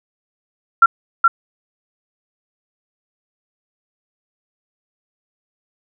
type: tone with echo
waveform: sine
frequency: 1366 Hz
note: F6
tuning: 39 cents flat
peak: -4 dBFS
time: 0.82-0.86 s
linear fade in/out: 5 ms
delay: 420 ms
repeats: 1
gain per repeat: -3 dB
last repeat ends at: 1.28 s
effects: none